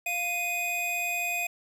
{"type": "tone pair together", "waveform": "square", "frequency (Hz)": [698.5, 2489], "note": ["F5", "D#7"], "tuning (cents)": [0, 0], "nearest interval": "octave + minor seventh", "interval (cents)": 2200, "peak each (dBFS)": [-36, -29], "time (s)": [0.06, 1.47], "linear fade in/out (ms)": 5, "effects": []}